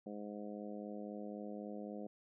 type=harmonic tone; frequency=103.83 Hz; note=G#2; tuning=in tune; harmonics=2 / 3 / 4 / 5 / 6 / 7; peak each=-46 / -50 / -52 / -50 / -54 / -56 dBFS; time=0.06-2.07 s; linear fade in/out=5 ms; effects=none